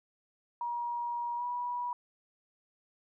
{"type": "tone with pitch glide", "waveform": "sine", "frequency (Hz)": [953, 972.5], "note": ["A#5", "B5"], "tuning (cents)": [38, -27], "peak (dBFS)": -32, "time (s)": [0.61, 1.93], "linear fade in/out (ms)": 2, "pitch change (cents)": 35, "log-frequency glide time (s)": [1.37, 1.43], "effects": []}